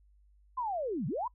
sine linear two-way sweep, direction down then up, 1046.5 to 123.47 to 1046.5 Hz, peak -31 dBFS, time 0.57-1.28 s, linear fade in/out 10 ms, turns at 1.07 s, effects noise-tail reverb RT60 0.1 s tail -23 dB re dry + added 50 Hz sine -60 dBFS peak until 1.34 s

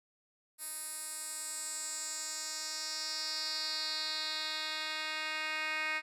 10% pulse tone with band-pass filter sweep, 311.1 Hz, D#4, in tune, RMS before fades -38 dBFS, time 0.58-6.02 s, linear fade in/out 50 ms, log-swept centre 11000 to 2400 Hz, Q 3.3, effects none

